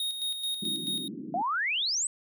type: tone with tremolo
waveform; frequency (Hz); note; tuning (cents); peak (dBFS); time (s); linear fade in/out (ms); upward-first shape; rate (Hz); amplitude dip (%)
square; 3729; A#7; 0; -29; 0-1.08; 2; square; 4.6; 50
type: band-pass noise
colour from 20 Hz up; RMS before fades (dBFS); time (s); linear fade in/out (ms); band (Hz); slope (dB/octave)
pink; -39; 0.62-1.42; 5; 170 to 340; 48
type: exponential sweep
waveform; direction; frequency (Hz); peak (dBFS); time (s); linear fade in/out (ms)
sine; up; 666 to 8420; -26; 1.34-2.07; 2
effects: none